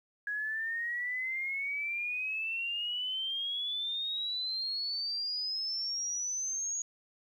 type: exponential sweep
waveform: sine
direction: up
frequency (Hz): 1661.2 to 6710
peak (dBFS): -32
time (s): 0.27-6.82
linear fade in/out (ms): 2
effects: 11-bit